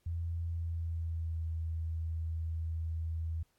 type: tone with pitch glide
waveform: sine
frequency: 84 to 81.33 Hz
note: E2 to E2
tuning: +33 to -23 cents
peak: -33 dBFS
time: 0.06-3.43 s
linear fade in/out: 5 ms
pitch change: -56 cents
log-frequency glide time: 0.47-1.44 s
effects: pink hiss -75 dBFS RMS until 3.58 s + AAC 64 kbps